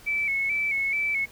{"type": "tone with vibrato", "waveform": "sine", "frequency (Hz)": 2254, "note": "C#7", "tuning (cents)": 28, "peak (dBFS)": -23, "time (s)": [0.06, 1.26], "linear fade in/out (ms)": 20, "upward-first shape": "square", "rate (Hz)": 2.3, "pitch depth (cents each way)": 48, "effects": ["pink hiss -50 dBFS RMS until 1.31 s"]}